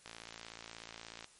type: click train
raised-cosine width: 0.2 ms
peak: -29 dBFS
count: 68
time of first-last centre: 0.06-1.244 s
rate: 56.6 Hz
effects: white hiss -62 dBFS RMS until 1.39 s + MP3 48 kbps